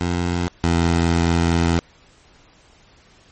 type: tone pair in turn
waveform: 15% pulse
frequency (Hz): 87.31 / 84.43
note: F2 / E2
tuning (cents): 0 / +42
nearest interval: minor second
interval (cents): 58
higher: first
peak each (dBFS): -13 / -9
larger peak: second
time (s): 0.01-0.48 / 0.64-1.79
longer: second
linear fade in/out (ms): 0
effects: pink hiss -52 dBFS RMS until 3.31 s + MP3 32 kbps